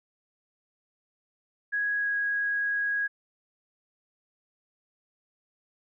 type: tone with pitch glide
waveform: sine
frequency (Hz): 1661.2 to 1651.6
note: G#6 to G#6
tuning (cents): 0 to -10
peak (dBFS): -25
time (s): 1.72-3.08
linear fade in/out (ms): 20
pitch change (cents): -10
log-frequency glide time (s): 1.97-2.09
effects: none